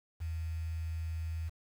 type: tone with quantisation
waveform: sine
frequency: 81.4 Hz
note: E2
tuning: 21 cents flat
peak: -34 dBFS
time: 0.2-1.5 s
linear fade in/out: 20 ms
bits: 9
effects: none